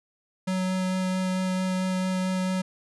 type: tone with vibrato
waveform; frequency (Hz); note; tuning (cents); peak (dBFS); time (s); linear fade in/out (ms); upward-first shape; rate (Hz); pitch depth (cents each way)
square; 186; F#3; +9; -25; 0.47-2.62; 10; sine; 4.5; 8
effects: resampled to 24000 Hz